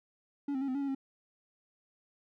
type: tone with pitch steps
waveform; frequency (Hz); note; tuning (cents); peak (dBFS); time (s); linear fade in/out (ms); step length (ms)
triangle; 283.7 / 263.1 / 276.3 / 257.2 / 281.6 / 277.6 / 269.5; C#4 / C4 / C#4 / C4 / C#4 / C#4 / C#4; +40 / +10 / -6 / -30 / +27 / +3 / -49; -29; 0.48-0.949; 5; 67
effects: none